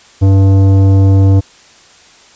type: tone with tanh clipping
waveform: triangle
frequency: 97.1 Hz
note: G2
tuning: 16 cents flat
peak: -6 dBFS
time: 0.21-1.41 s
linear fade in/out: 20 ms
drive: 17 dB
effects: white hiss -42 dBFS RMS until 2.35 s + resampled to 16000 Hz